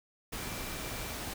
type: tone in noise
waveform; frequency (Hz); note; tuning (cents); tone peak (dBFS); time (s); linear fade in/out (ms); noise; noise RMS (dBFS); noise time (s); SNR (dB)
sine; 2349; D7; 0; -50; 0.38-1.14; 10; pink; -39; 0.32-1.34; -14
effects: none